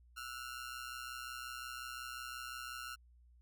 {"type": "ring-modulated tone", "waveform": "sawtooth", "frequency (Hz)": 1390, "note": "F6", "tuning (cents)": -9, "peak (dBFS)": -37, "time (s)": [0.16, 2.96], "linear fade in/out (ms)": 20, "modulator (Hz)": 62.8, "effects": ["added 60 Hz sine -61 dBFS peak until 3.41 s"]}